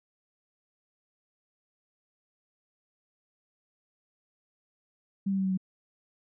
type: tone with pitch steps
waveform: sine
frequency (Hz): 196 / 193.75 / 191.52 / 189.32 / 187.15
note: G3 / G3 / G3 / F#3 / F#3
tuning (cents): 0 / -20 / -40 / +40 / +20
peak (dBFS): -25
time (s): 5.26-5.575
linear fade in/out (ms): 10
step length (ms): 63
effects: none